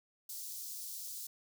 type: high-pass noise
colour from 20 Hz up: white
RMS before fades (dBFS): -44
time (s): 0.29-1.27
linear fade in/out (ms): 5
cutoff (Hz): 4600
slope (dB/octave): 24
effects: none